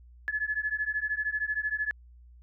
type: beating tone pair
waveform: sine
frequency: 1707 / 1720 Hz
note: G#6 / A6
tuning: +47 / -40 cents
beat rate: 13 Hz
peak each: -31 dBFS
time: 0.28-1.91 s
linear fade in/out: 0 ms
effects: added 60 Hz sine -50 dBFS peak until 2.42 s